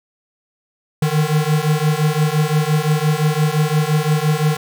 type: beating tone pair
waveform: square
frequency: 150 / 155.8 Hz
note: D3 / D#3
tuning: +37 / +3 cents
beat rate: 5.8 Hz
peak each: -18 dBFS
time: 1.02-4.57 s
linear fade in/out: 5 ms
effects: none